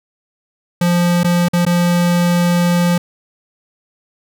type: tone with dropouts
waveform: square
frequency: 174.61 Hz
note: F3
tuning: in tune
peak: -12 dBFS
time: 0.81-2.98 s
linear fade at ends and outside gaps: 5 ms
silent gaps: 1.234-1.244 / 1.485-1.533 / 1.652-1.664 s
effects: none